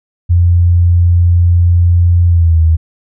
sine tone with pitch glide, 87 to 80.71 Hz, F2 to E2, -6 to -36 cents, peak -5 dBFS, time 0.29-2.77 s, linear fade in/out 20 ms, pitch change -130 cents, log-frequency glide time 2.27-2.61 s, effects none

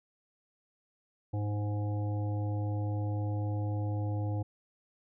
harmonic tone, 103.83 Hz, G#2, in tune, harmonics 1 / 3 / 5 / 7 / 8, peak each -30 / -40 / -44 / -47 / -48 dBFS, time 1.33-4.43 s, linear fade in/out 10 ms, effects none

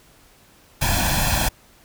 pink noise with comb filter, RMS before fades -20 dBFS, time 0.81-1.49 s, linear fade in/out 10 ms, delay 1.2 ms, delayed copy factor +0.85, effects pink hiss -53 dBFS RMS until 1.84 s

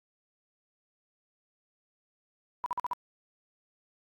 sine tone bursts, 984 Hz, B5, 7 cents flat, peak -28 dBFS, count 5, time 2.64-2.933 s, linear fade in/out 0 ms, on 21 ms, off 47 ms, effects AAC 48 kbps

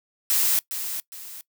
blue noise with echo, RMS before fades -21 dBFS, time 0.3-0.59 s, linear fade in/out 0 ms, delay 410 ms, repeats 2, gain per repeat -9 dB, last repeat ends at 1.41 s, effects noise-tail reverb RT60 0.1 s tail -21 dB re dry

